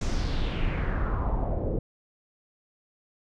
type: noise with low-pass filter sweep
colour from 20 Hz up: brown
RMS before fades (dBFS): -27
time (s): 0.01-1.79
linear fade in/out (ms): 5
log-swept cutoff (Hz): 6900 to 450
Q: 2.9
effects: none